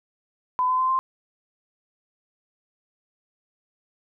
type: tone with pitch steps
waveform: sine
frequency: 1007 / 1020.5 / 1034.1 / 1047.9 Hz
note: B5 / C6 / C6 / C6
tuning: +33 / -44 / -21 / +2 cents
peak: -19 dBFS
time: 0.59-0.99 s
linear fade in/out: 0 ms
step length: 100 ms
effects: none